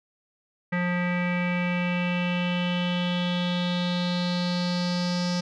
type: tone with low-pass filter sweep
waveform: square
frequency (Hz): 177.3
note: F3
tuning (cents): +26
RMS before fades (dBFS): -26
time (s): 0.72-5.41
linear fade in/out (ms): 10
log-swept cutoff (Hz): 2000 to 5200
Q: 5.1
effects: none